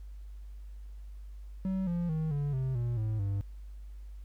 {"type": "tone with pitch steps", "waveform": "triangle", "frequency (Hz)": [189.7, 172.95, 157.69, 143.77, 131.07, 119.5, 108.95, 99.34], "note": ["F#3", "F3", "D#3", "D3", "C3", "A#2", "A2", "G2"], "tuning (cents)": [43, -17, 24, -36, 3, 43, -17, 24], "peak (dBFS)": -27, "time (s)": [1.65, 3.41], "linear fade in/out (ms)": 0, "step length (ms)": 220, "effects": ["added 50 Hz sine -42 dBFS peak until 4.24 s", "pink hiss -70 dBFS RMS until 4.24 s"]}